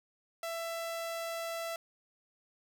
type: tone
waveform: sawtooth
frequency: 666 Hz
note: E5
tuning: 18 cents sharp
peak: -32 dBFS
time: 0.43-1.76 s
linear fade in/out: 2 ms
effects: none